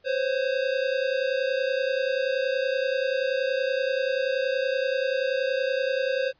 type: tone pair together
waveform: square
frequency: 512.5 / 543 Hz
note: C5 / C#5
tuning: -36 / -36 cents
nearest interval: minor second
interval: 100 cents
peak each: -27 dBFS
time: 0.04-6.33 s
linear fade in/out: 50 ms
effects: pink hiss -66 dBFS RMS until 6.39 s + resampled to 11025 Hz